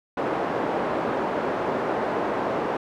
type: band-pass noise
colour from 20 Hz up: pink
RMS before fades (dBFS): -26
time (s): 0.17-2.77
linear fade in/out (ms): 5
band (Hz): 340 to 960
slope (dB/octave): 12
effects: none